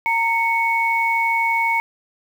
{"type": "tone pair together", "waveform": "sine", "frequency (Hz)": [920.1, 2217], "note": ["A#5", "C#7"], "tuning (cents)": [-23, 0], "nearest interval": "octave + minor third", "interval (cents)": 1523, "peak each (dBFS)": -19, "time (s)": [0.06, 1.8], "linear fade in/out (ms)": 0, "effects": ["7-bit"]}